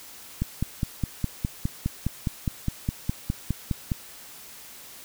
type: click train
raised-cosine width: 5 ms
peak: -12 dBFS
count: 18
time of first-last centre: 0.42-3.918 s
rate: 4.86 Hz
effects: white hiss -45 dBFS RMS until 5.04 s